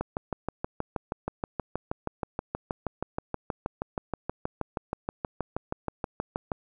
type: click train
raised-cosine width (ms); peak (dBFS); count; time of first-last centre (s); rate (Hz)
1; -15; 42; 0.01-6.518; 6.3
effects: none